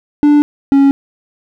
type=tone pair in turn; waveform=triangle; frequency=293.7 / 276.6 Hz; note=D4 / C#4; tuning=0 / -4 cents; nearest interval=minor second; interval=104 cents; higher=first; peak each=-3 dBFS; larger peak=neither; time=0.23-0.42 / 0.72-0.91 s; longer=neither; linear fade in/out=0 ms; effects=none